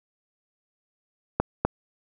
clicks, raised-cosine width 1 ms, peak -6 dBFS, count 2, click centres 1.4 / 1.65 s, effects none

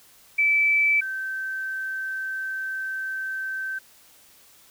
sine tone pair in turn, 2314 / 1548.5 Hz, D7 / G6, -26 / -22 cents, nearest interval perfect fifth, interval 696 cents, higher first, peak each -17 / -27 dBFS, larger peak first, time 0.38-1.01 / 1.01-3.79 s, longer second, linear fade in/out 10 ms, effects white hiss -54 dBFS RMS until 4.7 s

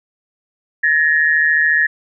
sine tone pair together, 1710.8 / 1864.7 Hz, A6 / A#6, -49 / 0 cents, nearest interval minor second, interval 149 cents, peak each -14 dBFS, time 0.83-1.87 s, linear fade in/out 10 ms, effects none

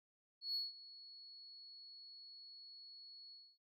sine tone with ADSR envelope, 4370 Hz, C#8, 26 cents flat, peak -35 dBFS, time 0.41-3.58 s, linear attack 140 ms, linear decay 170 ms, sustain -19 dB, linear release 260 ms, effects tanh soft clip ceiling -34 dBFS

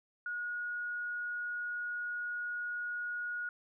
sine tone, 1447 Hz, F#6, 39 cents flat, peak -35 dBFS, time 0.26-3.49 s, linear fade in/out 2 ms, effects none

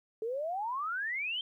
sine exponential sweep, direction up, 428.7 to 3193 Hz, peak -32 dBFS, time 0.22-1.41 s, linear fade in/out 2 ms, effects 12-bit

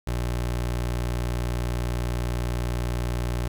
25% pulse tone, 60 Hz, B1, 49 cents flat, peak -21 dBFS, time 0.07-3.48 s, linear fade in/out 5 ms, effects 9-bit

